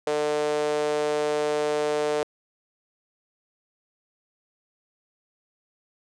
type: tone with high-pass filter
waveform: sawtooth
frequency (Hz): 150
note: D3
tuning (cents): +37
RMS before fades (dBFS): -25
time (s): 0.07-2.23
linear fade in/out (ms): 0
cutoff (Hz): 500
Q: 5.9
effects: resampled to 22050 Hz